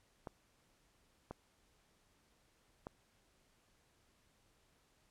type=clicks; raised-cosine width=1 ms; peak=-30 dBFS; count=3; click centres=0.272 / 1.31 / 2.869 s; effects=pink hiss -73 dBFS RMS until 5.1 s + low-pass 11000 Hz 12 dB/octave